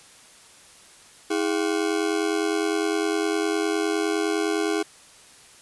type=ring-modulated tone; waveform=40% pulse; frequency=367.4 Hz; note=F#4; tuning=12 cents flat; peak=-18 dBFS; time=1.3-4.83 s; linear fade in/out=10 ms; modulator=44.9 Hz; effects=white hiss -50 dBFS RMS until 5.61 s + resampled to 24000 Hz